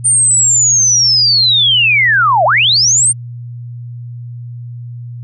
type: linear two-way sweep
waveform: sine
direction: down then up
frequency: 8990 to 590 to 8990 Hz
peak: -7 dBFS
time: 0.04-3.13 s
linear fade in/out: 20 ms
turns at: 2.45 s
effects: added 120 Hz sine -24 dBFS peak until 5.23 s